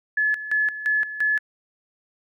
sine tone with tremolo, 1715 Hz, A6, 45 cents flat, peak -18 dBFS, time 0.17-1.39 s, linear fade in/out 5 ms, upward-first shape square, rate 2.9 Hz, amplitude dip 75%, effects none

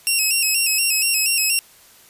10% pulse tone with vibrato, 2655 Hz, E7, 12 cents sharp, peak -8 dBFS, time 0.07-1.59 s, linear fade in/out 0 ms, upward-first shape square, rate 4.2 Hz, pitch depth 60 cents each way, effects white hiss -49 dBFS RMS until 2.09 s + resampled to 32000 Hz

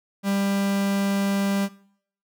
45% pulse tone, 198.1 Hz, G3, 18 cents sharp, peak -21 dBFS, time 0.23-1.69 s, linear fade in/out 50 ms, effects noise-tail reverb RT60 0.6 s tail -19 dB re dry

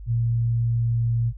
sine tone, 116.54 Hz, A#2, in tune, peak -19 dBFS, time 0.06-1.33 s, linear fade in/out 50 ms, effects added 50 Hz sine -35 dBFS peak until 1.37 s

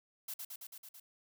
blue noise with echo, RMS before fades -42 dBFS, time 0.28-0.34 s, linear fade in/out 5 ms, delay 110 ms, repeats 6, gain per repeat -2 dB, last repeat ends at 1 s, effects none

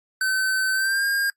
square tone with pitch glide, 1531 to 1612.7 Hz, G6 to G6, -41 to +49 cents, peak -21 dBFS, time 0.21-1.3 s, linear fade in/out 2 ms, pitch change +90 cents, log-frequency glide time 0.73-1.05 s, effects noise-tail reverb RT60 0.1 s tail -25 dB re dry + AAC 64 kbps

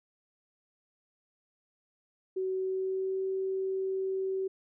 sine tone with pitch glide, 376.4 to 381.9 Hz, F#4 to G4, +30 to -45 cents, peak -29 dBFS, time 2.36-4.48 s, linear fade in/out 10 ms, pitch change +25 cents, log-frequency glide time 2.53-3.24 s, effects none

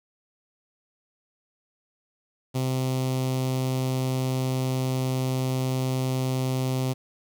sawtooth tone with notch filter, 129.9 Hz, C3, 12 cents flat, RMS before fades -26 dBFS, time 2.54-6.94 s, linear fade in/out 20 ms, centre 1600 Hz, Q 1, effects 9-bit

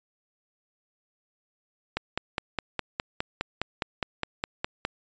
click train, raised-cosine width 0.3 ms, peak -11 dBFS, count 15, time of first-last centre 1.97-4.851 s, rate 4.86 Hz, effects resampled to 16000 Hz

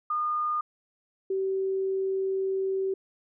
sine tone pair in turn, 1219 / 384 Hz, D#6 / G4, -36 / -36 cents, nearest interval octave + minor sixth, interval 2000 cents, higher first, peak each -25 dBFS, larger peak neither, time 0.1-0.61 / 1.3-2.94 s, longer second, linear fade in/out 5 ms, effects none

